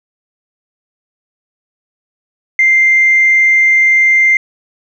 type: tone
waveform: sine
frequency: 2093 Hz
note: C7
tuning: in tune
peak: -5 dBFS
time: 2.59-4.37 s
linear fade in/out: 2 ms
effects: tanh soft clip ceiling -1 dBFS